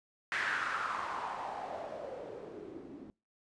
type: noise with low-pass filter sweep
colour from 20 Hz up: blue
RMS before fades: -39 dBFS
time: 0.32-3.1 s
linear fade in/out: 0 ms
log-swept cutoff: 1800 to 280 Hz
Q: 4.2
effects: noise-tail reverb RT60 0.3 s tail -26 dB re dry + resampled to 22050 Hz